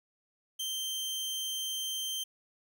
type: tone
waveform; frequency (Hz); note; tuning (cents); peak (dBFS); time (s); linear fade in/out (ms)
sawtooth; 3136; G7; 0; -30; 0.59-2.24; 10
effects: none